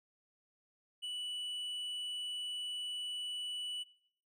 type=tone with hard clipping; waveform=sine; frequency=2960 Hz; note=F#7; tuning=in tune; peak=-39 dBFS; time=1.02-3.84 s; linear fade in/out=20 ms; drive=4 dB; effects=noise-tail reverb RT60 0.6 s tail -18 dB re dry